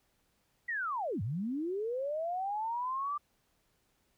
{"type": "linear two-way sweep", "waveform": "sine", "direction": "down then up", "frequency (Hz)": [1975.5, 91.9, 1188], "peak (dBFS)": -32, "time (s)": [0.68, 3.18], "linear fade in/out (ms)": 10, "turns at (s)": 1.22, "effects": ["pink hiss -74 dBFS RMS until 4.17 s"]}